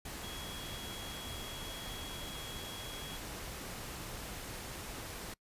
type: tone in noise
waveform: sine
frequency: 3322 Hz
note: G#7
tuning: in tune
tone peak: -47 dBFS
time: 0.23-3.17 s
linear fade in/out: 5 ms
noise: pink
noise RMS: -44 dBFS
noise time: 0.05-5.34 s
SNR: -6 dB
effects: noise-tail reverb RT60 0.1 s tail -24 dB re dry + resampled to 32000 Hz